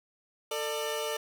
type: tone cluster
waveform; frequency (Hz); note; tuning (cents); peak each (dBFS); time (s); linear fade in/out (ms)
sawtooth; 446.8 / 597 / 2929; A4 / D5 / F#7; +27 / +28 / -18; -30 / -31 / -36; 0.51-1.17; 5
effects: none